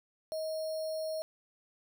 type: tone with sample-and-hold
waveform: sine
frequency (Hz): 632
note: D#5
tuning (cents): +27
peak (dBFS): -33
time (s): 0.32-1.22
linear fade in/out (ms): 0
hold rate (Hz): 4900
effects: none